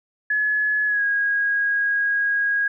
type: tone with pitch glide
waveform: sine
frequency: 1701 to 1643.1 Hz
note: G#6 to G#6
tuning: +41 to -19 cents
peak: -18 dBFS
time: 0.3-2.68 s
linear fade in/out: 5 ms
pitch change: -60 cents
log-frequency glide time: 0.86-1.04 s
effects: none